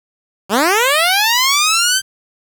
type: linear sweep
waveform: 10% pulse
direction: up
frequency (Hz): 180.3 to 1578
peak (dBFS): -3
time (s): 0.49-2.02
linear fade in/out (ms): 50
effects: 7-bit